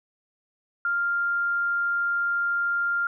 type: tone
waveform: sine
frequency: 1396.9 Hz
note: F6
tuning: in tune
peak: -22 dBFS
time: 0.85-3.07 s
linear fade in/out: 2 ms
effects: none